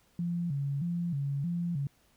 sine tone with vibrato, 155.56 Hz, D#3, in tune, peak -29 dBFS, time 0.19-1.87 s, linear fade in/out 2 ms, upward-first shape square, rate 1.6 Hz, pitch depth 180 cents each way, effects pink hiss -67 dBFS RMS until 2.16 s

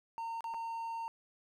triangle tone with dropouts, 915 Hz, A#5, 32 cents flat, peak -35 dBFS, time 0.18-1.08 s, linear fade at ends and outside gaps 0 ms, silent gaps 0.407-0.442 / 0.539-0.544 s, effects none

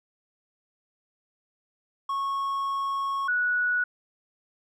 triangle / sine tone pair in turn, 1100 / 1468.3 Hz, C#6 / F#6, -14 / -14 cents, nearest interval perfect fourth, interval 500 cents, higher second, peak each -24 / -22 dBFS, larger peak second, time 2.09-3.28 / 3.28-3.84 s, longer first, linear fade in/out 5 ms, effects none

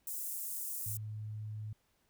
white high-pass noise, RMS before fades -40 dBFS, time 0.07-0.97 s, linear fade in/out 2 ms, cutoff 7700 Hz, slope 24 dB/octave
sine tone, 107.2 Hz, A2, 45 cents flat, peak -39 dBFS, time 0.86-1.73 s, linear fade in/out 5 ms
effects pink hiss -75 dBFS RMS until 2.09 s

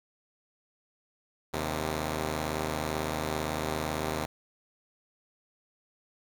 5% pulse tone pair together, 77.94 / 130.81 Hz, D#2 / C3, +4 / 0 cents, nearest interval major sixth, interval 896 cents, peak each -20 / -24 dBFS, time 1.53-4.26 s, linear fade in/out 10 ms, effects none

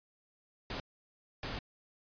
pink noise bursts at uneven times, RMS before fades -39 dBFS, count 2, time 0.7-0.8 / 1.43-1.59 s, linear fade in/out 2 ms, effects resampled to 11025 Hz

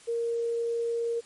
sine tone, 466.2 Hz, A#4, in tune, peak -26 dBFS, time 0.07-1.21 s, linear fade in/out 20 ms, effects white hiss -54 dBFS RMS until 1.25 s + MP3 48 kbps

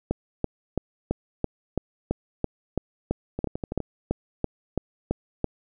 two click trains, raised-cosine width 2 ms, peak -10 / -16 dBFS, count 17 / 6, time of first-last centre 0.11-5.443 / 3.39-3.803 s, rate 3 / 12.1 Hz, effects none

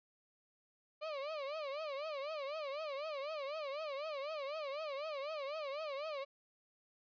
35% pulse tone with vibrato, 587 Hz, D5, 1 cent flat, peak -38 dBFS, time 1.01-6.25 s, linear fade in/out 20 ms, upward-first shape triangle, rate 4 Hz, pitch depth 180 cents each way, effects resampled to 11025 Hz

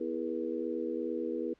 harmonic tone with a mistuned harmonic, 82.41 Hz, E2, in tune, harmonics 3 / 4 / 5 / 6, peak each -39 / -36 / -38 / -37 dBFS, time 0-1.54 s, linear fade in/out 10 ms, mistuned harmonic 6, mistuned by -48 cents, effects pink hiss -69 dBFS RMS until 1.59 s + low-pass 4000 Hz 12 dB/octave

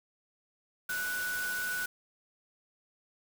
sine tone in noise, 1480 Hz, F#6, in tune, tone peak -32 dBFS, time 0.89-1.86 s, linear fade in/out 5 ms, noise white, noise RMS -40 dBFS, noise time 0.89-1.86 s, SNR +5 dB, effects none

